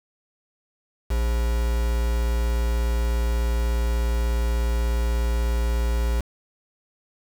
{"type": "tone with quantisation", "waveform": "triangle", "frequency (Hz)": 58.3, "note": "A#1", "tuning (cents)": 1, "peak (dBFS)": -18, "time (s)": [1.1, 6.21], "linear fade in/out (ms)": 10, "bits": 5, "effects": []}